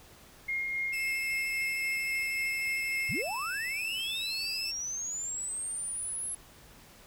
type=tone with tremolo; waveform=sine; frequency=2135 Hz; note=C7; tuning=34 cents sharp; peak=-29 dBFS; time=0.48-3.22 s; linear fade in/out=10 ms; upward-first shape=sine; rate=3.7 Hz; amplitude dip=25%
type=tone with vibrato; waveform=sawtooth; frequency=2637 Hz; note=E7; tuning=in tune; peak=-33 dBFS; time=0.92-4.72 s; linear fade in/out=20 ms; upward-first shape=square; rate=13 Hz; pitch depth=10 cents each way
type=linear sweep; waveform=sine; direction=up; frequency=69.3 to 10940 Hz; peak=-33 dBFS; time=3.09-6.35 s; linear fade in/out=5 ms
effects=pink hiss -55 dBFS RMS until 7.06 s